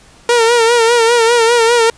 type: tone with vibrato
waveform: sawtooth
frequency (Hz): 466.2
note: A#4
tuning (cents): 0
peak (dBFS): -4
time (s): 0.29-1.9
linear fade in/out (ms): 2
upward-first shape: sine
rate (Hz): 5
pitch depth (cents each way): 64
effects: pink hiss -44 dBFS RMS until 1.97 s + resampled to 22050 Hz